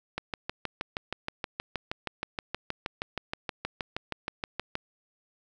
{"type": "click train", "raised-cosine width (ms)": 0.3, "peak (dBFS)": -15, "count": 30, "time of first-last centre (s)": [0.18, 4.754], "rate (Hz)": 6.34, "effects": []}